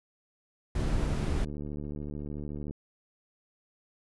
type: noise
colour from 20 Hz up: brown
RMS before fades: -29 dBFS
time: 0.75-1.45 s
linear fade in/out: 5 ms
type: click train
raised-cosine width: 3 ms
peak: -26 dBFS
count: 143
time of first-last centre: 0.78-2.709 s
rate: 73.6 Hz
effects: resampled to 24000 Hz